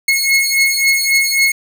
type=beating tone pair; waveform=sawtooth; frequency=2172 / 2175.7 Hz; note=C#7 / C#7; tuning=-36 / -33 cents; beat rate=3.7 Hz; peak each=-11 dBFS; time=0.08-1.52 s; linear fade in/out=5 ms; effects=none